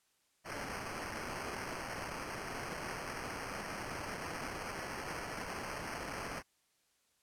white noise with sample-and-hold, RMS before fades -42 dBFS, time 0.44-6.43 s, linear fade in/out 50 ms, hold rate 3675 Hz, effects white hiss -75 dBFS RMS until 7.22 s + low-pass 11000 Hz 12 dB/octave

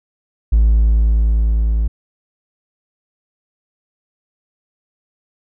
triangle tone with level ramp, 54.9 Hz, A1, 3 cents flat, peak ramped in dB -5 to -11 dBFS, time 0.52-1.88 s, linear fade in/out 10 ms, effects tanh soft clip ceiling -3 dBFS

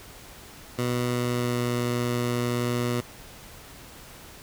15% pulse tone with pitch glide, 122.6 to 121.26 Hz, B2 to B2, -12 to -31 cents, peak -18 dBFS, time 0.78-3.01 s, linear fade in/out 10 ms, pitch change -19 cents, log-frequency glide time 1.07-1.73 s, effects pink hiss -46 dBFS RMS until 4.42 s

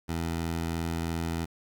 15% pulse tone, 83 Hz, E2, 12 cents sharp, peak -23 dBFS, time 0.08-1.46 s, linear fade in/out 20 ms, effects 10-bit

